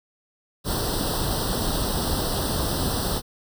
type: noise with comb filter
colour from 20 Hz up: pink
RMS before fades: -25 dBFS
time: 0.64-3.22 s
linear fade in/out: 50 ms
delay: 0.22 ms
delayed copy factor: +0.95
effects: none